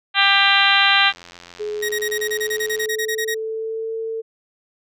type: harmonic tone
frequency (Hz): 396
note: G4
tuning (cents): +18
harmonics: 2 / 3 / 4 / 5 / 6 / 7 / 8 / 9 / 10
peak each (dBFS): -22 / -22 / -19 / -21 / -22 / -21 / -20 / -24 / -22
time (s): 0.14-1.13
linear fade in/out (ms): 50
type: click train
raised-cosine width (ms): 0.2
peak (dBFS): -22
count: 231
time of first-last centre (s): 0.22-2.858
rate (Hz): 87.2
type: tone with pitch glide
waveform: sine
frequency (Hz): 420.8 to 448.4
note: G#4 to A4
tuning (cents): +23 to +33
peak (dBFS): -23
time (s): 1.59-4.22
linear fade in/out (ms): 20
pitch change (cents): +110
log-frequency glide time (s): 1.83-3.95
type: tone bursts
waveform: sawtooth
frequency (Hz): 1885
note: A#6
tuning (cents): +19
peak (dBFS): -18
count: 16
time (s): 1.82-3.346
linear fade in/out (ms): 10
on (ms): 71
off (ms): 26
effects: none